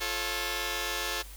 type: chord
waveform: 5% pulse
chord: F augmented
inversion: none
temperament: just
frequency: 349.2 / 436.5 / 545.7 Hz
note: F4 / A4 / C#5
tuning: 0 / -14 / -27 cents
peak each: -25 / -23 / -24 dBFS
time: 0-1.23 s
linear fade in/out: 20 ms
effects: added 50 Hz sine -44 dBFS peak until 1.36 s + white hiss -50 dBFS RMS until 1.36 s